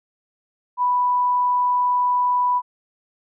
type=tone; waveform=sine; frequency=987.8 Hz; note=B5; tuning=in tune; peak=-16 dBFS; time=0.77-2.62 s; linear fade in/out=50 ms; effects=none